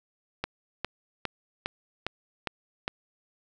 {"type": "click train", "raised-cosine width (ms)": 0.3, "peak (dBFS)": -13, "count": 7, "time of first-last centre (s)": [0.44, 2.879], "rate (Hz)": 2.46, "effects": []}